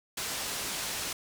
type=low-pass noise; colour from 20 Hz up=white; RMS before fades=-35 dBFS; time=0.17-1.13 s; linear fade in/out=5 ms; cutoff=8700 Hz; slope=12 dB/octave; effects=none